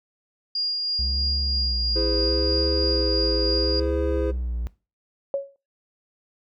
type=tone with tremolo; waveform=sine; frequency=4828 Hz; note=D8; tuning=47 cents sharp; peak=-22 dBFS; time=0.55-3.8 s; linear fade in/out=5 ms; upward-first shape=sine; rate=3.1 Hz; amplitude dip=25%
type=tone with vibrato; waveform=triangle; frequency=64 Hz; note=C2; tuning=38 cents flat; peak=-23 dBFS; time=0.99-4.67 s; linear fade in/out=0 ms; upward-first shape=sine; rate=0.75 Hz; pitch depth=160 cents each way
type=chord; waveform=triangle; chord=E augmented; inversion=none; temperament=just; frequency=329.6 / 412 / 515 Hz; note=E4 / G#4 / B#4; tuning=0 / -14 / -28 cents; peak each=-26 dBFS; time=1.95-4.32 s; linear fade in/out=20 ms
type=tone with exponential decay; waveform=sine; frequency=554.4 Hz; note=C#5; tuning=in tune; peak=-18 dBFS; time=5.34-5.56 s; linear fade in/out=1 ms; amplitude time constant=46 ms
effects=noise-tail reverb RT60 0.3 s tail -19 dB re dry